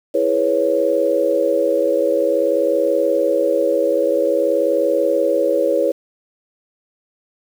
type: chord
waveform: sine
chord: C# minor seventh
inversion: first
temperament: equal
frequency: 329.6 / 415.3 / 493.9 / 554.4 Hz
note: E4 / G#4 / B4 / C#5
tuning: 0 / 0 / 0 / 0 cents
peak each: -22 / -22 / -19 / -17 dBFS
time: 0.14-5.92 s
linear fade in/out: 10 ms
effects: 7-bit